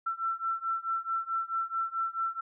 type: beating tone pair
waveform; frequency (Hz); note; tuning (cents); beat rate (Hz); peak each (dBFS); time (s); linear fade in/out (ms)
sine; 1340 / 1344.6; E6 / E6; +28 / +34; 4.6; -33 / -32; 0.06-2.41; 10
effects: none